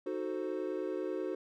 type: chord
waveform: triangle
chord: D# diminished seventh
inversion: none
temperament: equal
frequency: 311.1 / 370 / 440 / 523.3 Hz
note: D#4 / F#4 / A4 / C5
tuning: 0 / 0 / 0 / 0 cents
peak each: -38 / -35 / -39 / -39 dBFS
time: 0.06-1.35 s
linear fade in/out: 5 ms
effects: none